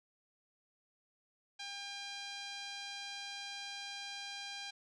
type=tone with low-pass filter; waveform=5% pulse; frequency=802 Hz; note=G5; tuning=39 cents sharp; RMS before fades=-45 dBFS; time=1.59-4.71 s; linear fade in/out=10 ms; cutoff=4300 Hz; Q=1.4; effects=none